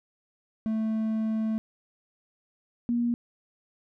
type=tone pair in turn; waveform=triangle / sine; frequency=220 / 238 Hz; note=A3 / A#3; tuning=0 / +36 cents; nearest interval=minor second; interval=136 cents; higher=second; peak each=-23 dBFS; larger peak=neither; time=0.66-1.58 / 2.89-3.14 s; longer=first; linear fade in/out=0 ms; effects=none